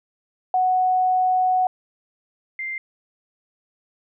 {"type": "tone pair in turn", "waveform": "sine", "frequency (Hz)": [740, 2093], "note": ["F#5", "C7"], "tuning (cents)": [0, 0], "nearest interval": "octave + tritone", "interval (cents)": 1800, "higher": "second", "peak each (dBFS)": [-16, -26], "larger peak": "first", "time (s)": [[0.54, 1.67], [2.59, 2.78]], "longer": "first", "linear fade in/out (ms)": 2, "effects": []}